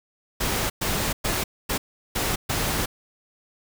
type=noise bursts at uneven times; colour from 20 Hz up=pink; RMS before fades=-25 dBFS; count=6; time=0.4-0.7 / 0.81-1.13 / 1.24-1.44 / 1.69-1.78 / 2.15-2.36 / 2.49-2.86 s; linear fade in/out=10 ms; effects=none